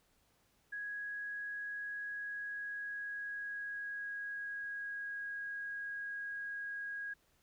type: tone with pitch glide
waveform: sine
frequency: 1661.2 to 1643.1 Hz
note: G#6 to G#6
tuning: 0 to -19 cents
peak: -39 dBFS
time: 0.72-7.14 s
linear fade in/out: 10 ms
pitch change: -19 cents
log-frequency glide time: 2.05-5.42 s
effects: pink hiss -73 dBFS RMS until 7.42 s